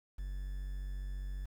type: tone with quantisation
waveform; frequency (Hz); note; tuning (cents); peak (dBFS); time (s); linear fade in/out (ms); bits
triangle; 47.34; F#1; +40; -35; 0.18-1.46; 10; 10
effects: none